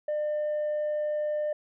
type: tone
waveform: sine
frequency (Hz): 601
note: D5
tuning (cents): +40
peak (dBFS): -24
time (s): 0.08-1.53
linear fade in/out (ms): 5
effects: tanh soft clip ceiling -25 dBFS